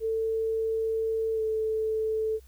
sine tone with pitch glide, 445.9 to 438.5 Hz, A4 to A4, +23 to -6 cents, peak -25 dBFS, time 0-2.4 s, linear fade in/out 50 ms, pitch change -29 cents, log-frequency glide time 1.34-1.41 s, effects added 64 Hz sine -50 dBFS peak until 2.47 s + white hiss -63 dBFS RMS until 2.47 s

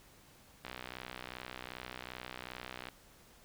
click train, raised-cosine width 0.3 ms, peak -26 dBFS, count 141, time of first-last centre 0.65-2.886 s, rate 62.6 Hz, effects pink hiss -61 dBFS RMS until 3.44 s

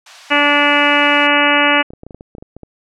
white high-pass noise, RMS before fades -35 dBFS, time 0.06-1.27 s, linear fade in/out 5 ms, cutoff 610 Hz, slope 48 dB/octave
harmonic tone, 290.1 Hz, D4, 21 cents flat, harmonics 1 / 2 / 3 / 4 / 5 / 6 / 7 / 8 / 9 / 10, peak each -19 / -19 / -19 / -19 / -19 / -19 / -19 / -19 / -19 / -19 dBFS, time 0.3-1.83 s, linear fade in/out 20 ms
clicks, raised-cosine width 2 ms, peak -21 dBFS, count 12, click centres 1.905 / 1.935 / 2.034 / 2.066 / 2.108 / 2.146 / 2.209 / 2.351 / 2.383 / 2.425 / 2.566 / 2.633 s
effects low-pass 5000 Hz 12 dB/octave

